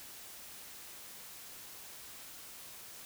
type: silence
effects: white hiss -50 dBFS RMS until 3.05 s